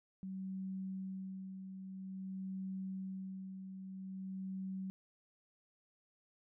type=tone with tremolo; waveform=sine; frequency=190 Hz; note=F#3; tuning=46 cents sharp; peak=-39 dBFS; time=0.23-4.9 s; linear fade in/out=0 ms; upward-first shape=sine; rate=0.5 Hz; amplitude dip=50%; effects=none